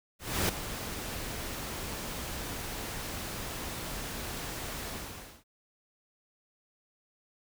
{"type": "noise with ADSR envelope", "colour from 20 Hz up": "pink", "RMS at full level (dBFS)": -27, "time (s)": [0.19, 5.44], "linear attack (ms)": 300, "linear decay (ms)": 4, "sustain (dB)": -11, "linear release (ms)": 570, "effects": []}